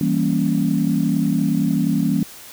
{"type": "chord", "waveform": "sine", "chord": "E diminished seventh", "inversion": "none", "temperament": "equal", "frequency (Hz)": [164.81, 196, 233.1, 277.2], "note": ["E3", "G3", "Bb3", "Db4"], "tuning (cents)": [0, 0, 0, 0], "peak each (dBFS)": -21, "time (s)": [0.01, 2.23], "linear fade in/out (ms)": 2, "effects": ["tanh soft clip ceiling -6 dBFS", "white hiss -40 dBFS RMS until 2.52 s"]}